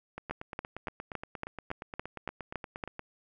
two click trains, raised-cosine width 0.5 ms, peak -19 / -24 dBFS, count 10 / 25, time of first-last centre 0.31-2.838 / 0.18-2.994 s, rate 3.56 / 8.53 Hz, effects none

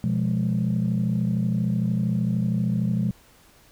sine chord, F diminished, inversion second, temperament equal, 123.47 / 174.61 / 207.7 Hz, Cb3 / F3 / Ab3, 0 / 0 / 0 cents, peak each -24 dBFS, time 0.04-3.11 s, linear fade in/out 0 ms, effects tanh soft clip ceiling -15 dBFS + pink hiss -55 dBFS RMS until 3.71 s

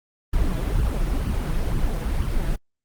brown noise with flanger, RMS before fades -22 dBFS, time 0.33-2.56 s, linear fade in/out 5 ms, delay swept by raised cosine 0.65 to 6.15 ms, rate 2.1 Hz, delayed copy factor +0.7, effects Opus 32 kbps

